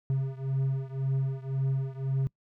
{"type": "beating tone pair", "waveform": "triangle", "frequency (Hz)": [133.6, 135.5], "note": ["C3", "C#3"], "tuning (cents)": [36, -39], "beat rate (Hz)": 1.9, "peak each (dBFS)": [-27, -29], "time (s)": [0.1, 2.27], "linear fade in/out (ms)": 0, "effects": ["noise-tail reverb RT60 0.1 s tail -24 dB re dry"]}